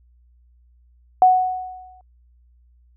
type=tone with exponential decay; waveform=sine; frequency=740 Hz; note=F#5; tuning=in tune; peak=-7 dBFS; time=1.22-2.01 s; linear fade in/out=1 ms; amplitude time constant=170 ms; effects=added 60 Hz sine -52 dBFS peak until 2.96 s